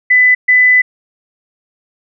sine tone bursts at uneven times, 2000 Hz, B6, 21 cents sharp, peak -5 dBFS, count 2, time 0.1-0.35 / 0.48-0.82 s, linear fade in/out 10 ms, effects none

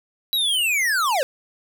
square linear sweep, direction down, 3949 to 494.7 Hz, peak -19 dBFS, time 0.33-1.23 s, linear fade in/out 0 ms, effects none

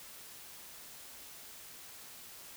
silence, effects white hiss -51 dBFS RMS until 2.56 s

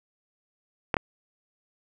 clicks, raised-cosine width 0.5 ms, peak -8 dBFS, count 2, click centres 0.942 / 0.968 s, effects none

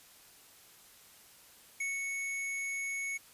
square tone with ADSR envelope, 2213 Hz, C#7, 3 cents flat, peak -33 dBFS, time 1.8-3.18 s, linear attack 6 ms, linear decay 180 ms, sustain -2 dB, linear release 15 ms, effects white hiss -58 dBFS RMS until 3.33 s + resampled to 32000 Hz

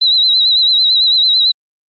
sine tone with vibrato, 3948 Hz, B7, 1 cent flat, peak -8 dBFS, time 0.01-1.52 s, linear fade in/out 10 ms, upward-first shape sine, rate 9 Hz, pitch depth 66 cents each way, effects Opus 32 kbps

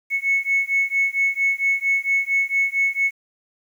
sine beating tone pair, 2200 / 2204.4 Hz, C#7 / C#7, -14 / -10 cents, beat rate 4.4 Hz, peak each -20 dBFS, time 0.1-3.11 s, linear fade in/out 50 ms, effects tanh soft clip ceiling -11 dBFS + 8-bit

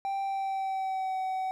triangle tone with pitch glide, 784 to 755.5 Hz, G5 to F#5, 0 to +36 cents, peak -27 dBFS, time 0.05-1.51 s, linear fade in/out 0 ms, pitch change -64 cents, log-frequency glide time 0.22-1.18 s, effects none

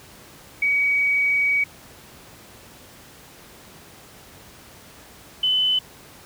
sine tone pair in turn, 2263 / 3021 Hz, C#7 / F#7, +35 / +35 cents, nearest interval perfect fourth, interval 500 cents, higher second, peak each -17 dBFS, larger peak neither, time 0.62-1.64 / 5.43-5.79 s, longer first, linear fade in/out 5 ms, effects pink hiss -46 dBFS RMS until 6.25 s + high-pass 60 Hz 12 dB/octave

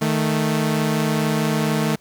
sawtooth tone pair together, 155.56 / 220 Hz, D#3 / A3, 0 / 0 cents, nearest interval tritone, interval 600 cents, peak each -17 dBFS, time 0.01-1.96 s, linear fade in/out 10 ms, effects pink hiss -56 dBFS RMS until 2 s

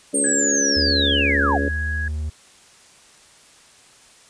harmonic tone, 70.4 Hz, C#2, 27 cents sharp, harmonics 3 / 4 / 5 / 6 / 7 / 8, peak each -32 / -24 / -35 / -28 / -31 / -30 dBFS, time 0.13-1.69 s, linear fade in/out 10 ms
sine linear sweep, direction down, 8780 to 622.3 Hz, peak -18 dBFS, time 0.14-1.58 s, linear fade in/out 10 ms
sine tone, 1661.2 Hz, G#6, in tune, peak -25 dBFS, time 0.24-2.08 s, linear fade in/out 2 ms
triangle tone with pitch glide, 78.3 to 76.34 Hz, D#2 to D#2, +11 to -32 cents, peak -21 dBFS, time 0.76-2.3 s, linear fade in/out 10 ms, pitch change -43 cents, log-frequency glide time 1.1-1.71 s
effects white hiss -50 dBFS RMS until 4.29 s + resampled to 22050 Hz

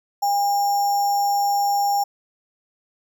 sine tone with sample-and-hold, 808 Hz, G#5, 48 cents flat, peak -17 dBFS, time 0.22-2.04 s, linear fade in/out 10 ms, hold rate 6300 Hz, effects none

